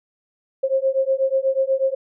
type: beating tone pair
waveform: sine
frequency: 530 / 538.2 Hz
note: C5 / C5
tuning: +22 / +49 cents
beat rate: 8.2 Hz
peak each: -20 / -20 dBFS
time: 0.63-1.95 s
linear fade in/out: 10 ms
effects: none